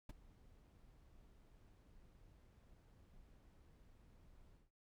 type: noise with ADSR envelope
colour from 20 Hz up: brown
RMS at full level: -44 dBFS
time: 0.09-4.71 s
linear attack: 6 ms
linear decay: 19 ms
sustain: -21 dB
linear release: 160 ms
effects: none

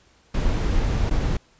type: noise with dropouts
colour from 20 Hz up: brown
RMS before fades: -21 dBFS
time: 0.34-1.37 s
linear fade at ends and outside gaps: 5 ms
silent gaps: 1.098-1.108 s
effects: pink hiss -58 dBFS RMS until 1.59 s + resampled to 16000 Hz

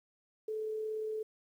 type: tone with amplitude modulation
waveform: sine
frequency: 434.3 Hz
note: A4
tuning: 23 cents flat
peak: -33 dBFS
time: 0.48-1.23 s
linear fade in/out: 5 ms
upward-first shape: sine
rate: 37.3 Hz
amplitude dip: 25%
effects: 11-bit

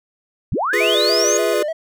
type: linear sweep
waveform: sine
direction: up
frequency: 45.14 to 6720 Hz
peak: -17 dBFS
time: 0.52-1.37 s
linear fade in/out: 0 ms
type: chord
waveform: square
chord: F diminished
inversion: none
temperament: equal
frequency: 349.2 / 415.3 / 493.9 Hz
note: F4 / Ab4 / Cb5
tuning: 0 / 0 / 0 cents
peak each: -24 / -21 / -23 dBFS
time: 0.73-1.63 s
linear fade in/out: 5 ms
type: tone with vibrato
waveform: triangle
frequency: 622.3 Hz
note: D#5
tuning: in tune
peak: -18 dBFS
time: 0.8-1.73 s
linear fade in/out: 10 ms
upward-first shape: square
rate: 3.4 Hz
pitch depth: 67 cents each way
effects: none

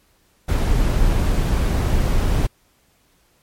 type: noise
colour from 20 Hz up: brown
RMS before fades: -17 dBFS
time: 0.48-2.47 s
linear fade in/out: 10 ms
effects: pink hiss -60 dBFS RMS until 3.42 s + MP3 64 kbps

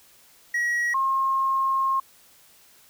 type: tone pair in turn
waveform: triangle / sine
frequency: 1910 / 1072 Hz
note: A#6 / C6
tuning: +42 / +42 cents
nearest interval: minor seventh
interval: 1000 cents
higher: first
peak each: -20 dBFS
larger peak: neither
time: 0.54-0.94 / 0.94-2 s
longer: second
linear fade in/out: 5 ms
effects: white hiss -55 dBFS RMS until 2.89 s

